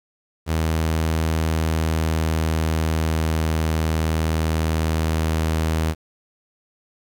sawtooth tone with pitch glide, 80.3 to 79.75 Hz, E2 to D#2, -45 to +43 cents, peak -15 dBFS, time 0.46-5.95 s, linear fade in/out 50 ms, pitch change -12 cents, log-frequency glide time 0.6-3.49 s, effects 8-bit

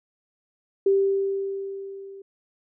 sine tone with level ramp, 392 Hz, G4, in tune, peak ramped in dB -15 to -39 dBFS, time 0.86-2.22 s, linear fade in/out 5 ms, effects none

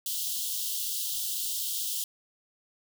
white high-pass noise, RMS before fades -32 dBFS, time 0.06-2.04 s, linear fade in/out 2 ms, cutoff 2900 Hz, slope 96 dB/octave, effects none

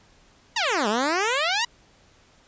10% pulse exponential two-way sweep, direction down then up, 987 to 200 to 987 Hz, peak -13 dBFS, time 0.56-1.65 s, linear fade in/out 5 ms, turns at 0.88 s, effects pink hiss -57 dBFS RMS until 2.47 s + resampled to 16000 Hz

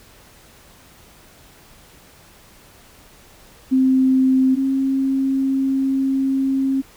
sine tone pair in turn, 261.6 / 268.5 Hz, C4 / C4, 0 / +45 cents, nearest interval unison, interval 45 cents, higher second, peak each -12 / -16 dBFS, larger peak first, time 3.71-4.56 / 4.56-6.82 s, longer second, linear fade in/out 20 ms, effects pink hiss -48 dBFS RMS until 6.96 s

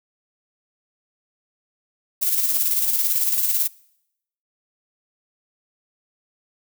violet noise with tremolo, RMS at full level -19 dBFS, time 2.21-3.68 s, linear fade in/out 20 ms, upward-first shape square, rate 18 Hz, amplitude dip 40%, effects noise-tail reverb RT60 0.8 s tail -24 dB re dry

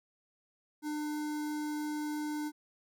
square tone with notch filter, 300.5 Hz, D4, 40 cents sharp, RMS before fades -36 dBFS, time 0.82-2.52 s, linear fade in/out 50 ms, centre 2800 Hz, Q 1.3, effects none

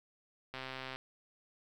click train, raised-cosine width 0.3 ms, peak -26 dBFS, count 56, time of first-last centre 0.54-0.96 s, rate 131 Hz, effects 10-bit

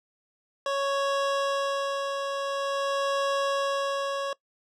25% pulse tone with tremolo, 554.4 Hz, C#5, in tune, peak -20 dBFS, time 0.66-4.33 s, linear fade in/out 2 ms, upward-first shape sine, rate 0.47 Hz, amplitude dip 40%, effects noise-tail reverb RT60 0.1 s tail -21 dB re dry + low-pass 6000 Hz 12 dB/octave

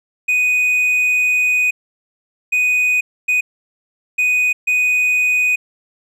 triangle tone bursts at uneven times, 2489 Hz, D#7, in tune, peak -11 dBFS, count 5, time 0.28-1.71 / 2.52-3.01 / 3.28-3.41 / 4.18-4.53 / 4.67-5.56 s, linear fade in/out 10 ms, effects none

